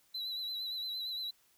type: tone with vibrato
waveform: triangle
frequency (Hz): 3975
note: B7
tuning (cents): +10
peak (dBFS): -35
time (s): 0.14-1.31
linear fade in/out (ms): 10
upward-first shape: sine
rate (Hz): 8.7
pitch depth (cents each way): 45
effects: white hiss -69 dBFS RMS until 1.57 s